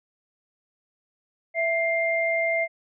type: tone pair together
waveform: sine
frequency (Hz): 662.3 / 2104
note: E5 / C7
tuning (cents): +8 / +9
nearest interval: octave + minor sixth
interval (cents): 2001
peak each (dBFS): -24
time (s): 1.54-2.68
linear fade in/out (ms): 50
effects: none